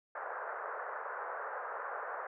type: band-pass noise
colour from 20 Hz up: white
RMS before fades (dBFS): -41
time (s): 0.15-2.27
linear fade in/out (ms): 5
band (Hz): 450 to 1600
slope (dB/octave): 48
effects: none